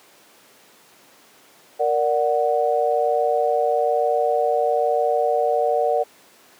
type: chord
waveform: sine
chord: Bb augmented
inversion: none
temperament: equal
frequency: 466.2 / 587.3 / 740 Hz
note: Bb4 / D5 / F#5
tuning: 0 / 0 / 0 cents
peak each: -21 dBFS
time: 1.79-6.04 s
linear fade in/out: 20 ms
effects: pink hiss -51 dBFS RMS until 6.59 s + high-pass 300 Hz 12 dB/octave